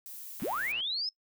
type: noise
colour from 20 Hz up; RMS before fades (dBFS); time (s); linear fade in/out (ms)
violet; -44; 0.06-0.72; 0
type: click train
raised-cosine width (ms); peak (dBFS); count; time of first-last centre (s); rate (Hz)
0.3; -32; 49; 0.4-0.803; 119
type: linear sweep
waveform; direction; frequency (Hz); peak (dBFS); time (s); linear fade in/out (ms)
sine; up; 151.1 to 5250; -30; 0.42-1.09; 2
effects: noise-tail reverb RT60 0.1 s tail -22 dB re dry